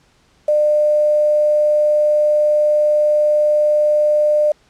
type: tone with quantisation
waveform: sine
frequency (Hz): 600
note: D5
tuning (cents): +37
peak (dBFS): -11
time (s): 0.48-4.52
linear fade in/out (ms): 5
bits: 6
effects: pink hiss -55 dBFS RMS until 4.69 s + low-pass 7000 Hz 12 dB/octave